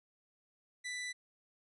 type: tone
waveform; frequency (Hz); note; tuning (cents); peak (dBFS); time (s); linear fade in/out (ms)
sawtooth; 1984; B6; +7; -35; 0.84-1.13; 20
effects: resampled to 24000 Hz